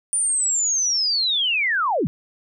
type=linear sweep; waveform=sine; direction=down; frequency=9397 to 116.54 Hz; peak=-18 dBFS; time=0.13-2.07 s; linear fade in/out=0 ms; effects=none